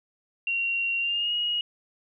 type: tone with pitch glide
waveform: sine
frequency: 2752 to 2887 Hz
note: F7 to F#7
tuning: -26 to -43 cents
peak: -24 dBFS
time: 0.47-1.61 s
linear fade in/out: 2 ms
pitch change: +83 cents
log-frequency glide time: 0.99-1.34 s
effects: none